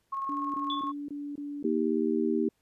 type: tone with tremolo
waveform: sine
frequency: 1087 Hz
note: C#6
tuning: 34 cents flat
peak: -29 dBFS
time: 0.12-0.92 s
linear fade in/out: 10 ms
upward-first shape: square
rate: 20 Hz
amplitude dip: 30%
type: tone bursts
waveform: sine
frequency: 288.7 Hz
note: D4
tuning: 30 cents flat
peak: -34 dBFS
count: 5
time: 0.29-1.628 s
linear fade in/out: 2 ms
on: 250 ms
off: 22 ms
type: tone with exponential decay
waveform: sine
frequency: 3453 Hz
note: A7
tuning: 33 cents flat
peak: -29 dBFS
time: 0.7-0.94 s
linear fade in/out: 1 ms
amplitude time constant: 52 ms
type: harmonic tone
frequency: 78.7 Hz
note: D#2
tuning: 20 cents sharp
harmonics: 3 / 4 / 5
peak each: -29 / -29 / -29 dBFS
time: 1.64-2.49 s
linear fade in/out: 5 ms
effects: pink hiss -74 dBFS RMS until 2.61 s + resampled to 32000 Hz